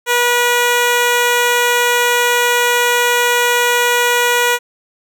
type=tone; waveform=10% pulse; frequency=483.9 Hz; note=B4; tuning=35 cents flat; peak=-3 dBFS; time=0.06-4.59 s; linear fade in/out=50 ms; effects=none